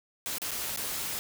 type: noise with dropouts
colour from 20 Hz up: white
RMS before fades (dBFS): -34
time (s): 0.26-1.19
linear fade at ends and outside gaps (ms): 0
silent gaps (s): 0.383-0.418 / 0.509-0.516 / 0.762-0.773
effects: none